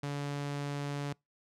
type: tone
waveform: sawtooth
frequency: 143.2 Hz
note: D3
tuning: 43 cents flat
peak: -30 dBFS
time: 0.03-1.13 s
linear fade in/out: 5 ms
effects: noise-tail reverb RT60 0.2 s tail -26 dB re dry + low-pass 8000 Hz 12 dB/octave